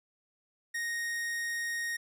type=tone; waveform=45% pulse; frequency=1864.7 Hz; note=A#6; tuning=in tune; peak=-32 dBFS; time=0.74-1.97 s; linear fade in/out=10 ms; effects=resampled to 32000 Hz